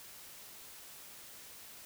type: silence
effects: white hiss -52 dBFS RMS until 1.85 s